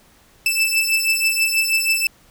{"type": "beating tone pair", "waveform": "sawtooth", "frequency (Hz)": [2637, 2643.2], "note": ["E7", "E7"], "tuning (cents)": [0, 4], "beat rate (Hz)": 6.2, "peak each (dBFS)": -16, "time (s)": [0.46, 2.07], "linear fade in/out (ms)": 2, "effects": ["pink hiss -53 dBFS RMS until 2.3 s"]}